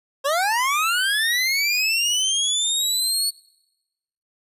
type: linear sweep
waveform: 25% pulse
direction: up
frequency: 530 to 4434 Hz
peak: -15 dBFS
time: 0.24-3.31 s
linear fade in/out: 20 ms
effects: noise-tail reverb RT60 1.0 s tail -25 dB re dry + resampled to 32000 Hz